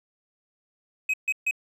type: tone bursts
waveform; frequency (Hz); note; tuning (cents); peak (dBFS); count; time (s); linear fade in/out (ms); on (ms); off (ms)
triangle; 2534; D#7; +31; -20; 3; 1.09-1.511; 5; 47; 140
effects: none